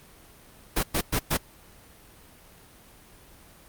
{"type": "noise bursts", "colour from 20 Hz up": "pink", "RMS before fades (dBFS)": -24, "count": 4, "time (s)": [0.76, 1.374], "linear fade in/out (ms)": 10, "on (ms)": 71, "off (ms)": 110, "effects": ["pink hiss -52 dBFS RMS until 3.68 s", "Opus 32 kbps"]}